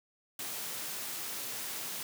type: high-pass noise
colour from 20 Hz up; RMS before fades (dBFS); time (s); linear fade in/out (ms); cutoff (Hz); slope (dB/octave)
white; -39; 0.39-2.03; 2; 110; 48
effects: none